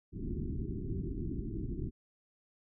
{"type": "low-pass noise", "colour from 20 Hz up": "pink", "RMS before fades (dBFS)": -37, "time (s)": [0.12, 1.91], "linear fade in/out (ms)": 50, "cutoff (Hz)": 390, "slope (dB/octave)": 96, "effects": []}